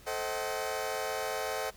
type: chord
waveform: sawtooth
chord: A diminished seventh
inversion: none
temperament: just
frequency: 440 / 528 / 633.6 / 760.3 Hz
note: A4 / C5 / Eb5 / Gb5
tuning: 0 / +16 / +31 / +47 cents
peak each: -34 dBFS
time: 0.06-1.71 s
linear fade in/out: 20 ms
effects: added 62 Hz sine -59 dBFS peak until 1.76 s + pink hiss -56 dBFS RMS until 1.76 s